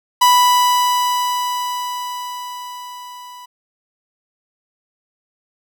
45% pulse tone with level ramp, 987.8 Hz, B5, in tune, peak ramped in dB -8 to -35 dBFS, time 0.21-3.46 s, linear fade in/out 10 ms, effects none

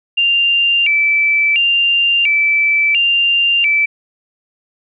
sine tone with vibrato, 2543 Hz, D#7, 37 cents sharp, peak -10 dBFS, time 0.17-3.86 s, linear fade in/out 10 ms, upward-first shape square, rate 0.72 Hz, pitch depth 160 cents each way, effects none

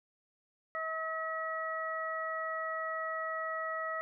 harmonic tone, 642 Hz, E5, 46 cents flat, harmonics 1 / 2 / 3, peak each -39 / -37 / -39 dBFS, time 0.75-4.01 s, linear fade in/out 0 ms, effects none

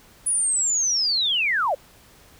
sine linear sweep, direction down, 9950 to 493.9 Hz, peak -19 dBFS, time 0.26-1.75 s, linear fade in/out 10 ms, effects pink hiss -52 dBFS RMS until 2.39 s

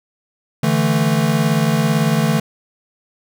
square chord, D suspended second, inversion none, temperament equal, 146.83 / 164.81 / 220 Hz, D3 / E3 / A3, 0 / 0 / 0 cents, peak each -19 dBFS, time 0.63-2.4 s, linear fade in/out 5 ms, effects none

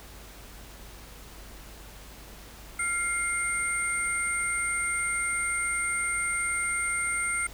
sine tone cluster, 1386 / 2123 / 8730 Hz, F6 / C7 / C#9, -14 / +25 / -28 cents, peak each -32 / -29 / -31 dBFS, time 2.79-7.47 s, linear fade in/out 5 ms, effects added 50 Hz sine -47 dBFS peak until 7.53 s + pink hiss -48 dBFS RMS until 7.53 s

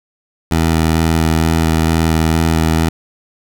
15% pulse tone with vibrato, 80.9 Hz, E2, 32 cents flat, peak -5 dBFS, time 0.51-2.89 s, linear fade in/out 5 ms, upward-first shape square, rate 2.2 Hz, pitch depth 12 cents each way, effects none

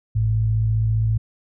sine tone pair together, 54.94 / 110 Hz, A1 / A2, -2 / 0 cents, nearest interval octave, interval 1202 cents, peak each -25 / -17 dBFS, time 0.15-1.18 s, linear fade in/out 10 ms, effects none

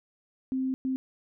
sine tone bursts at uneven times, 261.6 Hz, C4, in tune, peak -26 dBFS, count 2, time 0.52-0.74 / 0.85-0.96 s, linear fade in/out 0 ms, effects none

